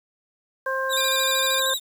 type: harmonic tone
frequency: 529 Hz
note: C5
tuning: 19 cents sharp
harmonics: 1 / 2 / 3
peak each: -27 / -28 / -27 dBFS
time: 0.66-1.74 s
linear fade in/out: 5 ms
type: tone with vibrato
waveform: sawtooth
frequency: 3729 Hz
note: A#7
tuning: in tune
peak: -20 dBFS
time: 0.89-1.8 s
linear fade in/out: 50 ms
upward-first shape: square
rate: 13 Hz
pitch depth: 56 cents each way
type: tone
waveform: 20% pulse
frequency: 2400 Hz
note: D7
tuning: 37 cents sharp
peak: -24 dBFS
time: 0.97-1.6 s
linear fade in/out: 5 ms
effects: 8-bit